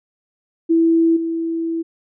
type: tone with level steps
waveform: sine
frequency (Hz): 329.8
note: E4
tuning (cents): +1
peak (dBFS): -11 / -19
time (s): 0.69-1.83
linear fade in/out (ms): 20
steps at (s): 1.16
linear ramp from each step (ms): 10
effects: none